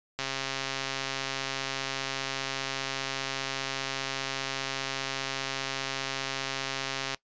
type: click train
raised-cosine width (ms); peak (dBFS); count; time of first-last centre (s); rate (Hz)
0.2; -14; 940; 0.19-7.146; 135
effects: noise-tail reverb RT60 0.1 s tail -20 dB re dry + resampled to 16000 Hz